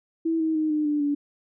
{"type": "tone with pitch steps", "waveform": "sine", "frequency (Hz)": [326.8, 318.8, 311, 303.3, 295.9, 288.6], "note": ["E4", "D#4", "D#4", "D#4", "D4", "D4"], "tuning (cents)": [-15, 42, -1, -44, 13, -30], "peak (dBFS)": -21, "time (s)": [0.25, 1.15], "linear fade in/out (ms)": 10, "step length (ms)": 150, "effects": []}